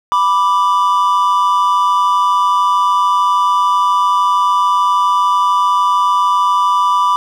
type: tone pair together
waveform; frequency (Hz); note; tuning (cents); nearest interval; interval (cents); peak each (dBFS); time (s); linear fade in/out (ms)
triangle; 987.8 / 1174.7; B5 / D6; 0 / 0; minor third; 300; -11; 0.12-7.16; 0
effects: none